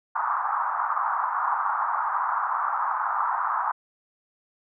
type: band-pass noise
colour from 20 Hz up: white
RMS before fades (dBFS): -26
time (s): 0.15-3.72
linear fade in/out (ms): 10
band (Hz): 840 to 1300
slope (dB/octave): 48
effects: none